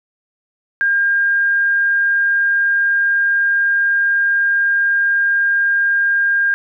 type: tone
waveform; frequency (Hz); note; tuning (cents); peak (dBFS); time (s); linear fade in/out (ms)
sine; 1608; G6; +44; -12; 0.81-6.54; 0
effects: none